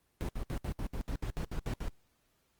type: noise bursts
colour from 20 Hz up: brown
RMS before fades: -35 dBFS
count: 12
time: 0.21-1.882 s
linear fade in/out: 0 ms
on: 77 ms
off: 68 ms
effects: pink hiss -74 dBFS RMS until 2.59 s + Opus 24 kbps